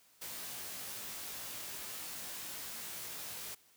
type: noise with comb filter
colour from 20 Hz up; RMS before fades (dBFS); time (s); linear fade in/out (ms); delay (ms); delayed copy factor
white; -44; 0.21-3.55; 10; 18; +0.8
effects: white hiss -66 dBFS RMS until 3.76 s + high-pass 60 Hz 12 dB/octave